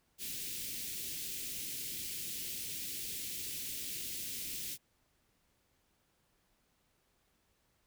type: band-stop noise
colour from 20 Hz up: white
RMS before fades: -41 dBFS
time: 0.18-4.78 s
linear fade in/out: 50 ms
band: 400 to 2300 Hz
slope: 24 dB/octave
effects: pink hiss -75 dBFS RMS until 7.86 s